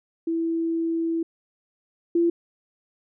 sine tone pair in turn, 330 / 339.9 Hz, E4 / F4, +2 / -47 cents, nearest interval minor second, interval 51 cents, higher second, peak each -22 / -17 dBFS, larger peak second, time 0.27-1.23 / 2.15-2.3 s, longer first, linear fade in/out 5 ms, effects none

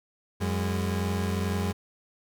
30% pulse tone pair together, 91 / 204.3 Hz, F#2 / G#3, -28 / -28 cents, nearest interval octave + major second, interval 1400 cents, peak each -25 / -28 dBFS, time 0.4-1.73 s, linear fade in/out 20 ms, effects none

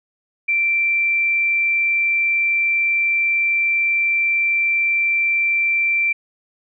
sine tone, 2349 Hz, D7, in tune, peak -15 dBFS, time 0.48-6.13 s, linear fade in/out 10 ms, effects none

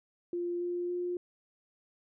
sine tone with pitch steps, 348.9 / 351.7 / 354.6 Hz, F4 / F4 / F4, -2 / +12 / +26 cents, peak -31 dBFS, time 0.33-1.17 s, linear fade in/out 2 ms, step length 280 ms, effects none

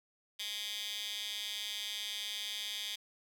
15% pulse tone with high-pass filter, 207.7 Hz, G#3, in tune, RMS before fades -40 dBFS, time 0.39-2.96 s, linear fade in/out 10 ms, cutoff 3200 Hz, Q 3.3, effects none

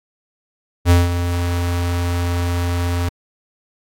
square tone with ADSR envelope, 87.31 Hz, F2, in tune, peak -8 dBFS, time 0.85-3.09 s, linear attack 53 ms, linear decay 180 ms, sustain -10 dB, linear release 5 ms, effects AAC 48 kbps

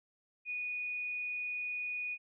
sine tone, 2468 Hz, D#7, 15 cents flat, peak -35 dBFS, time 0.45-2.18 s, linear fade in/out 50 ms, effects none

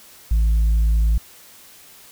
sine tone, 54.8 Hz, A1, 6 cents flat, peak -11 dBFS, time 0.31-1.18 s, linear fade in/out 5 ms, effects tanh soft clip ceiling -13 dBFS + white hiss -46 dBFS RMS until 2.11 s

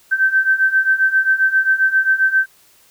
sine beating tone pair, 1545 / 1552.5 Hz, G6 / G6, -26 / -17 cents, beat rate 7.5 Hz, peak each -17 / -14 dBFS, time 0.11-2.46 s, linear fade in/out 20 ms, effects white hiss -52 dBFS RMS until 2.9 s

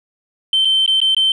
sine tone with dropouts, 3100 Hz, G7, 20 cents flat, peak -10 dBFS, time 0.53-1.32 s, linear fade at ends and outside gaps 2 ms, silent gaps 0.649-0.653 / 0.862-0.877 / 1.003-1.015 / 1.148-1.166 s, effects tanh soft clip ceiling -8 dBFS

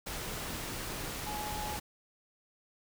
sine tone in noise, 842 Hz, G#5, 24 cents sharp, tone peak -38 dBFS, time 1.26-1.77 s, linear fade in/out 10 ms, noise pink, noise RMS -39 dBFS, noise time 0.06-1.8 s, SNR -2 dB, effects none

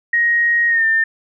sine tone with pitch glide, 1879 to 1799.3 Hz, A#6 to A6, +13 to +38 cents, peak -12 dBFS, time 0.13-1.04 s, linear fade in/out 5 ms, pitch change -75 cents, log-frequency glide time 0.68-0.85 s, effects none

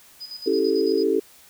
sine tone with tremolo, 4978 Hz, D#8, in tune, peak -32 dBFS, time 0.2-1.04 s, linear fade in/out 20 ms, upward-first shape square, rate 9 Hz, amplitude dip 65%
sine chord, A dominant seventh, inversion first, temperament equal, 277.2 / 329.6 / 392 / 440 Hz, C#4 / E4 / G4 / A4, 0 / 0 / 0 / 0 cents, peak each -27 / -25 / -22 / -22 dBFS, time 0.46-1.2 s, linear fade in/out 10 ms
effects white hiss -51 dBFS RMS until 1.49 s

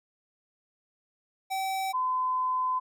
square / sine tone pair in turn, 768 / 1019.3 Hz, G5 / C6, -36 / -46 cents, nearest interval perfect fourth, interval 490 cents, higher second, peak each -29 / -25 dBFS, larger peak second, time 1.5-1.93 / 1.93-2.8 s, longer second, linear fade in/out 20 ms, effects none

